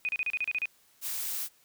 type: tone bursts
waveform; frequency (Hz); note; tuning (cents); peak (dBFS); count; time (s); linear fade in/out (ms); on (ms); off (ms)
sine; 2489; D#7; 0; -27; 9; 0.05-0.656; 0; 38; 33
type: noise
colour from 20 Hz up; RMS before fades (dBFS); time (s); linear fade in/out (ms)
blue; -34; 1.01-1.49; 50
effects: white hiss -64 dBFS RMS until 1.64 s